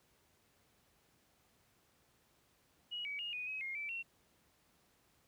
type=tone with pitch steps; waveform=sine; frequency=2904 / 2274 / 2852 / 2474 / 2545 / 2135 / 2322 / 2725 Hz; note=F#7 / C#7 / F7 / D#7 / D#7 / C7 / D7 / F7; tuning=-33 / +44 / +36 / -10 / +39 / +34 / -20 / -43 cents; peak=-39 dBFS; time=2.91-4.03 s; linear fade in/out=20 ms; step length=140 ms; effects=pink hiss -72 dBFS RMS until 5.27 s + high-pass 60 Hz 12 dB/octave